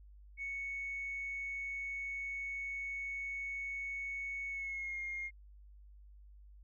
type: tone with pitch glide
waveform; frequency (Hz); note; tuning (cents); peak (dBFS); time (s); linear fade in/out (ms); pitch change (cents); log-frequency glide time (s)
sine; 2217 to 2133; C#7 to C7; 0 to +33; -37; 0.37-5.31; 50; -67; 4.49-4.99
effects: tanh soft clip ceiling -33 dBFS + added 50 Hz sine -54 dBFS peak until 6.63 s